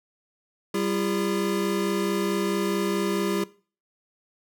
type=tone cluster; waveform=square; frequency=194.7 / 340.7 / 405.3 Hz; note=G3 / F4 / G#4; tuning=-12 / -43 / -42 cents; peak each=-29 dBFS; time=0.74-3.44 s; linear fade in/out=5 ms; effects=noise-tail reverb RT60 0.4 s tail -20 dB re dry